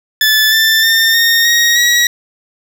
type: tone with pitch steps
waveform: 20% pulse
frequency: 1740 / 1773.5 / 1807.6 / 1842.4 / 1877.9 / 1914 Hz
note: A6 / A6 / A6 / A#6 / A#6 / A#6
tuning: -20 / +13 / +46 / -21 / +12 / +45 cents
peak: -3 dBFS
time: 0.21-2.07 s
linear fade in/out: 2 ms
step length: 310 ms
effects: none